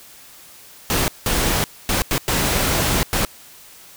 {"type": "noise bursts at uneven times", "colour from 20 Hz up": "pink", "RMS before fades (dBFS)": -19, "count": 6, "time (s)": [[0.9, 1.08], [1.26, 1.64], [1.89, 2.02], [2.11, 2.18], [2.28, 3.03], [3.13, 3.25]], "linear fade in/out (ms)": 0, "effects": ["white hiss -44 dBFS RMS until 3.96 s"]}